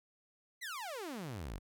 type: exponential sweep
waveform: sawtooth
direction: down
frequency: 2093 to 41.2 Hz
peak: -37 dBFS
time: 0.61-1.59 s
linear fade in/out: 20 ms
effects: none